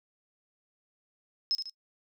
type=tone with echo; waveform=sine; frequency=5170 Hz; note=E8; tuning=34 cents flat; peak=-24 dBFS; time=1.51-1.55 s; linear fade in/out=0 ms; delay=73 ms; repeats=2; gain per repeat=-7 dB; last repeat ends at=1.696 s; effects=noise-tail reverb RT60 0.1 s tail -24 dB re dry